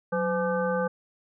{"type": "harmonic tone with a mistuned harmonic", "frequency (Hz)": 170, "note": "F3", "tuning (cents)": -46, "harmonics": [1, 3, 5, 7, 9], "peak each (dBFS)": [-30, -26, -34, -34, -34], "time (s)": [0.12, 0.88], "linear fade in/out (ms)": 10, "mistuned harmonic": 1, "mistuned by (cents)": 140, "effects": []}